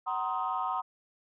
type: chord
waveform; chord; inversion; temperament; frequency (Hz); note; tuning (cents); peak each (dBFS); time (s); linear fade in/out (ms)
sine; C half-diminished seventh; second; just; 753.5 / 941.9 / 1046.5 / 1255.8; Gb5 / Bb5 / C6 / Eb6; +31 / +18 / 0 / +16; -34; 0.06-0.82; 20
effects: tanh soft clip ceiling -21 dBFS